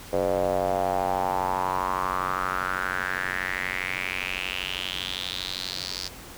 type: tone with band-pass filter sweep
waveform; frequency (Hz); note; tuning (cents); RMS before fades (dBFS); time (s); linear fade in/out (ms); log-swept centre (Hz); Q
square; 46.25; F#1; 0; -28; 0.12-6.09; 20; 540 to 4900; 4.9
effects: pink hiss -43 dBFS RMS until 6.37 s